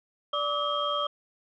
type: tone cluster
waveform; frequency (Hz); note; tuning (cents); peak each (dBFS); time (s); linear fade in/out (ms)
sine; 584 / 1155 / 1279 / 3211; D5 / D6 / D#6 / G7; -10 / -29 / +47 / +41; -31; 0.33-1.07; 5
effects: tanh soft clip ceiling -15 dBFS